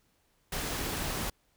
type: noise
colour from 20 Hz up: pink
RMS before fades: -34 dBFS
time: 0.52-1.3 s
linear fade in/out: 5 ms
effects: pink hiss -71 dBFS RMS until 1.56 s